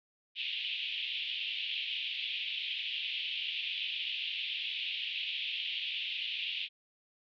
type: band-pass noise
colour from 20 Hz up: pink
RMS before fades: -37 dBFS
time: 0.35-6.69 s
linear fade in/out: 50 ms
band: 2600 to 3500 Hz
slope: 48 dB/octave
effects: none